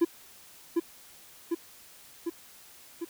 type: tone with echo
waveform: triangle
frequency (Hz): 337.8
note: E4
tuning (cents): +42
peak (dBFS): -17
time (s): 0.01-0.05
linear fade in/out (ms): 10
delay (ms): 750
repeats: 4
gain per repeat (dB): -3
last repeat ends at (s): 3.05
effects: white hiss -53 dBFS RMS until 3.09 s